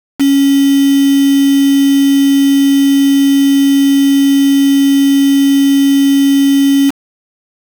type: tone with quantisation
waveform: sine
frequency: 277.2 Hz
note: C#4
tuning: in tune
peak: -6 dBFS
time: 0.19-6.91 s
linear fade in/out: 20 ms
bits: 3
effects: none